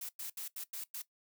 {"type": "noise bursts at uneven times", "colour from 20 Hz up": "blue", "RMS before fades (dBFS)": -42, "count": 6, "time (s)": [[0.01, 0.09], [0.19, 0.3], [0.37, 0.48], [0.56, 0.64], [0.73, 0.84], [0.94, 1.02]], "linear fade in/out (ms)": 5, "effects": ["noise-tail reverb RT60 0.1 s tail -17 dB re dry"]}